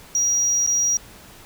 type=tone with dropouts; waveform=triangle; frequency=5740 Hz; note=F8; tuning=47 cents sharp; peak=-15 dBFS; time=0.15-0.97 s; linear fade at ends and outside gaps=1 ms; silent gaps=0.664-0.674 s; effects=tanh soft clip ceiling -12 dBFS + pink hiss -45 dBFS RMS until 1.45 s